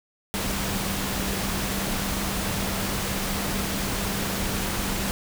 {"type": "tone in noise", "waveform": "sine", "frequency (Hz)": 195.6, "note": "G3", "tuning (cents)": -4, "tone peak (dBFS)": -32, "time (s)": [0.34, 5.11], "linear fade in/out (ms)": 0, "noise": "pink", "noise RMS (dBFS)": -28, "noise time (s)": [0.34, 5.11], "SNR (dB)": -7, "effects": []}